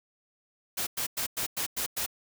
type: noise bursts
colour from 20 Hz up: white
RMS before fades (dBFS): -31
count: 7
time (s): 0.77-2.063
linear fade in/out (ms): 10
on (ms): 99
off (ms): 100
effects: none